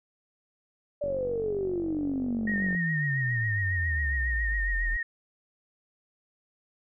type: exponential sweep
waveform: sine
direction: down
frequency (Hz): 590 to 38.82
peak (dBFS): -27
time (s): 1.01-4.97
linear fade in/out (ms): 10
type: click train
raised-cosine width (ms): 2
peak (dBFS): -26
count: 82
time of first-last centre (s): 1.04-2.749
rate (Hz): 47.4
type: tone with vibrato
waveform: sine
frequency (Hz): 1853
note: A#6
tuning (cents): -11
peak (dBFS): -28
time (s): 2.47-5.03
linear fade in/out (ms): 5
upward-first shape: triangle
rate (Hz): 7.3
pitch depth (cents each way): 46
effects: none